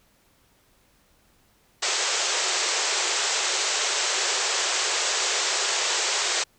white band-pass noise, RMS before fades -25 dBFS, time 1.82-6.44 s, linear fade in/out 10 ms, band 350 to 7900 Hz, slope 96 dB/octave, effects pink hiss -62 dBFS RMS until 6.58 s

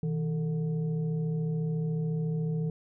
sine tone with frequency modulation, 160 Hz, D#3, 49 cents sharp, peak -27 dBFS, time 0.03-2.7 s, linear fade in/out 2 ms, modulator 286 Hz, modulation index 0.53, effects none

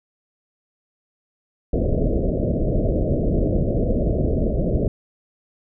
pink low-pass noise, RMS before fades -20 dBFS, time 1.73-4.88 s, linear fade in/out 2 ms, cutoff 650 Hz, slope 96 dB/octave, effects none

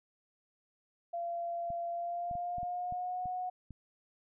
sine tone with pitch glide, 686 to 731 Hz, F5 to F#5, -31 to -21 cents, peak -34 dBFS, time 1.13-3.5 s, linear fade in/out 10 ms, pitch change +110 cents, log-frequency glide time 1.9-3.24 s
clicks, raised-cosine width 5 ms, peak -35 dBFS, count 8, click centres 1.704 / 2.312 / 2.354 / 2.583 / 2.631 / 2.924 / 3.257 / 3.707 s
effects none

